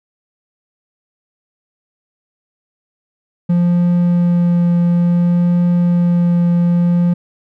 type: tone with vibrato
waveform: triangle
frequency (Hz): 174.1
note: F3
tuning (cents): -5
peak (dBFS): -8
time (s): 3.49-7.14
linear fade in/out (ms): 10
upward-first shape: triangle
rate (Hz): 0.58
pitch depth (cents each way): 11
effects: none